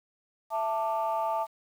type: tone cluster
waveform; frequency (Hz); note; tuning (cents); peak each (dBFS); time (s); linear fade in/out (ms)
sine; 663 / 885 / 1178; E5 / A5 / D6; +10 / +10 / +5; -30 / -28 / -34; 0.5-1.47; 50
effects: tanh soft clip ceiling -20 dBFS + 9-bit